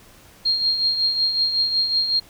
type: tone with tremolo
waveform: sine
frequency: 4226 Hz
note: C8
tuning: 16 cents sharp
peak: -15 dBFS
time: 0.45-2.2 s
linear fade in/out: 10 ms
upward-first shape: triangle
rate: 5.4 Hz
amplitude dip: 60%
effects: pink hiss -49 dBFS RMS until 2.29 s